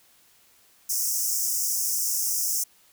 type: high-pass noise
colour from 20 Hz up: pink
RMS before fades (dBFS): -26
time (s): 0.89-2.64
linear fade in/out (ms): 10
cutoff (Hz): 5300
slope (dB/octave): 96
effects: white hiss -59 dBFS RMS until 2.92 s